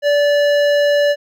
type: tone with hard clipping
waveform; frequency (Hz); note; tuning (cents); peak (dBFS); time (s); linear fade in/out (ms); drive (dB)
sine; 580; D5; -22; -13; 0.02-1.16; 50; 14
effects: none